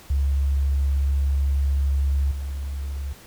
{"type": "tone with level steps", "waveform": "sine", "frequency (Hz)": 69.3, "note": "C#2", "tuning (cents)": 0, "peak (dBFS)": [-18, -26], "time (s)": [0.1, 3.13], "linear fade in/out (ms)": 5, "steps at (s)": 2.31, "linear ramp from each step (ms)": 5, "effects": ["pink hiss -47 dBFS RMS until 3.26 s"]}